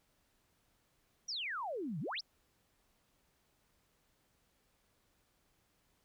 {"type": "exponential two-way sweep", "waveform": "sine", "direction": "down then up", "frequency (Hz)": [5980, 135.4, 5980], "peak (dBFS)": -37, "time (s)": [1.28, 2.21], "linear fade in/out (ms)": 10, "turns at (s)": 2, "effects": ["pink hiss -75 dBFS RMS until 6.04 s"]}